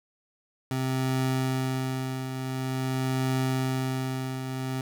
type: tone with tremolo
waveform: 25% pulse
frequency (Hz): 130.81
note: C3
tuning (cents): 0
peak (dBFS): -20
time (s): 0.71-4.81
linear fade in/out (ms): 2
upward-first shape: triangle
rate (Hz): 0.47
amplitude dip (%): 60
effects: 10-bit